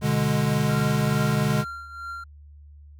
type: chord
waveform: square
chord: G# diminished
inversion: first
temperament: equal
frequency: 123.47 / 146.83 / 207.7 Hz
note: B2 / D3 / G#3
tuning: 0 / 0 / 0 cents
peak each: -27 / -24 / -26 dBFS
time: 0.01-1.65 s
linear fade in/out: 50 ms
type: tone with tremolo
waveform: triangle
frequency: 1380 Hz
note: F6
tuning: 21 cents flat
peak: -29 dBFS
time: 0.69-2.24 s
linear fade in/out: 5 ms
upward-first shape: triangle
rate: 2.3 Hz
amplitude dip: 70%
effects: added 73 Hz sine -44 dBFS peak until 2.99 s